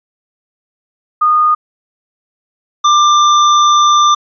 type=tone pair in turn; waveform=sine / square; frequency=1228 / 1188.2 Hz; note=D#6 / D6; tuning=-23 / +20 cents; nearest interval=minor second; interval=57 cents; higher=first; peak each=-7 dBFS; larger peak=neither; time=1.21-1.55 / 2.84-4.15 s; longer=second; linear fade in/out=10 ms; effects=resampled to 16000 Hz